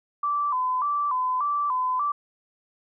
sine tone with vibrato, 1087 Hz, C#6, 34 cents flat, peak -22 dBFS, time 0.23-2.12 s, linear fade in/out 5 ms, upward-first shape square, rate 1.7 Hz, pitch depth 120 cents each way, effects none

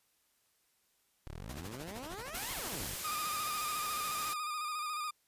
15% pulse exponential two-way sweep, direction up then down, 31.68 to 1108.7 to 31.68 Hz, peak -37 dBFS, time 1.27-2.96 s, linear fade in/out 0 ms, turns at 2.52 s
pink noise with tremolo, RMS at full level -45 dBFS, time 1.49-2.88 s, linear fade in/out 2 ms, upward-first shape sine, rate 13 Hz, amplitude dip 80%
white noise, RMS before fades -40 dBFS, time 2.34-4.34 s, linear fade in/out 10 ms
40% pulse tone with vibrato, 1221 Hz, D#6, 33 cents flat, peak -35 dBFS, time 3.04-5.11 s, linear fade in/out 10 ms, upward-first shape square, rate 14 Hz, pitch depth 34 cents each way
effects white hiss -74 dBFS RMS until 5.27 s + resampled to 32000 Hz

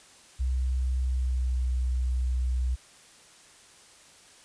sine tone with pitch glide, 64 to 62.83 Hz, C2 to B1, -38 to +30 cents, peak -24 dBFS, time 0.39-2.76 s, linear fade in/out 20 ms, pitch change -32 cents, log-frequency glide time 1.06-1.57 s, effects white hiss -54 dBFS RMS until 4.44 s + resampled to 22050 Hz

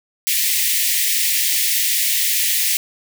white high-pass noise, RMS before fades -18 dBFS, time 0.27-2.77 s, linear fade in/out 0 ms, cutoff 1800 Hz, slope 96 dB/octave, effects none

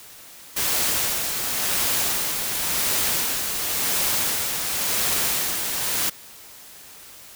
white noise with tremolo, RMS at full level -22 dBFS, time 0.56-6.1 s, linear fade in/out 10 ms, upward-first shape sine, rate 0.93 Hz, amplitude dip 40%, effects white hiss -44 dBFS RMS until 7.35 s

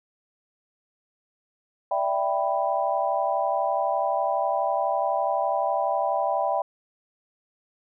sine chord, E minor seventh, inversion third, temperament equal, 587.3 / 659.3 / 784 / 987.8 Hz, D5 / E5 / G5 / B5, 0 / 0 / 0 / 0 cents, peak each -28 / -27 / -26 / -29 dBFS, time 1.91-6.62 s, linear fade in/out 5 ms, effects none

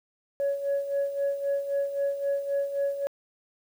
sine tone with tremolo, 560 Hz, C#5, 18 cents sharp, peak -21 dBFS, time 0.4-3.07 s, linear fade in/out 0 ms, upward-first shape sine, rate 3.8 Hz, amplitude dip 70%, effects tanh soft clip ceiling -21 dBFS + 9-bit

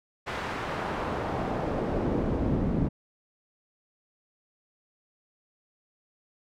brown noise with band-pass filter sweep, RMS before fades -29 dBFS, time 0.26-2.89 s, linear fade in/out 20 ms, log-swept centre 1700 to 220 Hz, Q 0.82, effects none

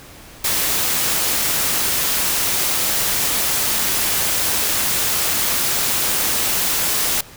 white noise, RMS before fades -19 dBFS, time 0.44-7.21 s, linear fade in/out 5 ms, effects pink hiss -41 dBFS RMS until 7.36 s

